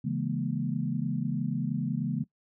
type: chord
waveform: sine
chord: A# half-diminished seventh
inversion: first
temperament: equal with one note detuned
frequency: 138.59 / 164.81 / 207.7 / 238.1 Hz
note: C#3 / E3 / G#3 / A#3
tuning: 0 / 0 / 0 / +37 cents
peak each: -32 / -33 / -34 / -33 dBFS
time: 0.04-2.24 s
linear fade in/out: 10 ms
effects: noise-tail reverb RT60 0.1 s tail -18 dB re dry